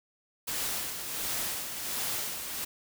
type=noise with tremolo; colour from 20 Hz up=white; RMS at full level=-32 dBFS; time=0.47-2.65 s; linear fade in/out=10 ms; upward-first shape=sine; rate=1.4 Hz; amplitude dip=50%; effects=none